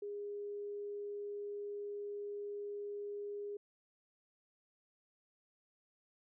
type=tone; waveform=sine; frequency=409.4 Hz; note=G#4; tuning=25 cents flat; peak=-40 dBFS; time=0.02-3.57 s; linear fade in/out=5 ms; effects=none